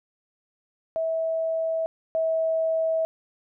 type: tone pair in turn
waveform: sine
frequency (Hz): 650 / 647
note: E5 / E5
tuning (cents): -24 / -32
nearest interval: unison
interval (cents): 8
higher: first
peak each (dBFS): -23 / -21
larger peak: second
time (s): 0.96-1.86 / 2.15-3.05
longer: neither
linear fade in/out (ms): 0
effects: none